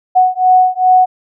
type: beating tone pair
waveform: sine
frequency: 738 / 740.5 Hz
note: F#5 / F#5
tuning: -5 / +1 cents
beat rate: 2.5 Hz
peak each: -10 dBFS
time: 0.15-1.06 s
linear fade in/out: 20 ms
effects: none